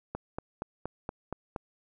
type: click train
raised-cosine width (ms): 1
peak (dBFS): -20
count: 7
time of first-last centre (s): 0.15-1.562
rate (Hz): 4.25
effects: none